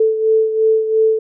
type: beating tone pair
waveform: sine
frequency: 440 / 442.9 Hz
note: A4 / A4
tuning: 0 / +11 cents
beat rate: 2.9 Hz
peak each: -12 / -19 dBFS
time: 0-1.19 s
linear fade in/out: 5 ms
effects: none